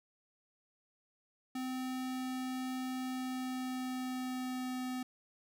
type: tone with pitch glide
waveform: square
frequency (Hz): 257.2 to 254.2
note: C4 to C4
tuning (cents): -30 to -50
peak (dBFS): -37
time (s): 1.55-5.03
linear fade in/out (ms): 5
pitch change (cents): -20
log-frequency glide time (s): 2.97-4.83
effects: none